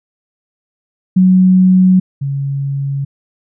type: tone pair in turn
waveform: sine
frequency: 185.3 / 138.82 Hz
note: F#3 / C#3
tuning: +3 / +3 cents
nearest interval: perfect fourth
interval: 500 cents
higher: first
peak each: -5 / -15 dBFS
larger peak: first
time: 1.16-2 / 2.21-3.05 s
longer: neither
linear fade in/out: 10 ms
effects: none